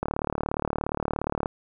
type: click train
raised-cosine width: 1 ms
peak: -12 dBFS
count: 54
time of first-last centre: 0.03-1.459 s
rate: 37.1 Hz
effects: none